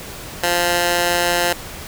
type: tone with high-pass filter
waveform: 15% pulse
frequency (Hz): 174.61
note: F3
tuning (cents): 0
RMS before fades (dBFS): -18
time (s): 0.43-1.53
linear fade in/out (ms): 5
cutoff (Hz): 650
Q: 0.58
effects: pink hiss -33 dBFS RMS until 1.87 s